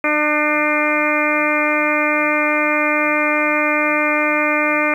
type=harmonic tone; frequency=300.4 Hz; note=D4; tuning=39 cents sharp; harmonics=1 / 2 / 3 / 4 / 5 / 6 / 7 / 8; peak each=-22 / -21 / -27 / -22 / -25 / -27 / -21 / -21 dBFS; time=0.04-4.94 s; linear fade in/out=2 ms; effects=8-bit